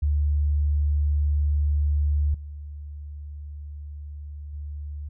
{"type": "tone with level steps", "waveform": "sine", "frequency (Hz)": 73.42, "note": "D2", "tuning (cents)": 0, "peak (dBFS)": [-19, -34, -31], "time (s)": [0.02, 5.09], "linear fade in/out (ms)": 10, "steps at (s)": [2.34, 4.53], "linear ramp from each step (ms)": 5, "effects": []}